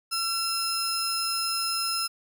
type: tone pair together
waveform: sawtooth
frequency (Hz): 1352 / 5155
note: E6 / E8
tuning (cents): +43 / -40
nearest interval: octave + major seventh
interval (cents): 2317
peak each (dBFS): -27 / -25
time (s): 0.11-2.08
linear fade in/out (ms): 20
effects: none